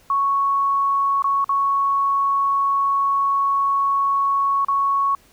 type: tone with dropouts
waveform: sine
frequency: 1108.7 Hz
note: C#6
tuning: in tune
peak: -16 dBFS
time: 0.1-5.15 s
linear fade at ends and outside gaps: 2 ms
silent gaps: 1.222-1.242 / 1.444-1.492 / 4.648-4.684 s
effects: pink hiss -54 dBFS RMS until 5.32 s